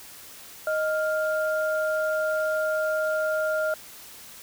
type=tone pair together; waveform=sine; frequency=624.1 / 1401 Hz; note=D#5 / F6; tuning=+5 / +5 cents; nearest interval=octave + major second; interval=1400 cents; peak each=-24 / -28 dBFS; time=0.67-3.74 s; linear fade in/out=2 ms; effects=white hiss -45 dBFS RMS until 4.42 s